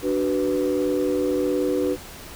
sine chord, B minor, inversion first, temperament equal with one note detuned, 293.7 / 375.2 / 493.9 Hz, D4 / F#4 / B4, 0 / +24 / 0 cents, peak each -23 dBFS, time 0.02-1.97 s, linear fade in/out 50 ms, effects tanh soft clip ceiling -14 dBFS + pink hiss -40 dBFS RMS until 2.35 s

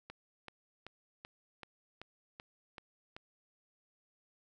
click train, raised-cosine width 0.3 ms, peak -30 dBFS, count 9, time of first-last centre 0.1-3.165 s, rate 2.61 Hz, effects none

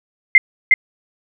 sine tone with echo, 2093 Hz, C7, in tune, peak -3 dBFS, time 0.35-0.38 s, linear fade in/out 2 ms, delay 360 ms, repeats 1, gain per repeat -3 dB, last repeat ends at 0.74 s, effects none

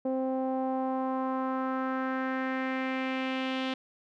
sawtooth tone with low-pass filter sweep, 261.6 Hz, C4, in tune, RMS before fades -31 dBFS, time 0.05-3.74 s, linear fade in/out 5 ms, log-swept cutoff 590 to 3300 Hz, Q 2.6, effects none

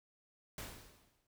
pink noise with exponential decay, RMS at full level -43 dBFS, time 0.58-1.27 s, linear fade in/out 2 ms, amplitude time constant 150 ms, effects none

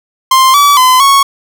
45% pulse tone with pitch steps, 1049 / 1147 / 1020 / 1106 Hz, C6 / D6 / C6 / C#6, +4 / -41 / -44 / -4 cents, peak -4 dBFS, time 0.31-1.23 s, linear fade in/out 5 ms, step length 230 ms, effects none

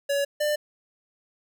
square tone pair in turn, 564 / 596.2 Hz, C#5 / D5, +30 / +26 cents, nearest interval minor second, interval 96 cents, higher second, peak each -23 dBFS, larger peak neither, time 0.09-0.25 / 0.4-0.56 s, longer neither, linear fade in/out 10 ms, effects none

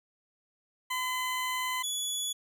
20% pulse tone pair in turn, 1017 / 3408 Hz, C6 / G#7, -50 / +44 cents, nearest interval octave + major sixth, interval 2094 cents, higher second, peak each -25 dBFS, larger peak neither, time 0.9-1.83 / 1.83-2.33 s, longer first, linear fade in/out 10 ms, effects none

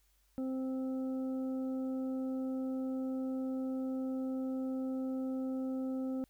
harmonic tone, 261.6 Hz, C4, in tune, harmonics 1 / 2 / 3 / 5, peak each -34 / -43 / -55 / -59 dBFS, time 0.38-6.24 s, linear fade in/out 0 ms, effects added 50 Hz sine -70 dBFS peak until 6.29 s + white hiss -74 dBFS RMS until 6.29 s

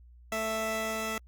15% pulse tone pair together, 220.6 / 661.1 Hz, A3 / E5, +5 / +5 cents, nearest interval octave + perfect fifth, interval 1900 cents, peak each -29 / -26 dBFS, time 0.32-1.18 s, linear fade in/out 2 ms, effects added 60 Hz sine -51 dBFS peak until 1.27 s + Opus 48 kbps

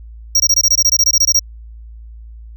square tone bursts, 5640 Hz, F8, 16 cents sharp, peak -9 dBFS, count 15, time 0.35-1.394 s, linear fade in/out 5 ms, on 50 ms, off 21 ms, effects added 56 Hz sine -32 dBFS peak until 2.56 s

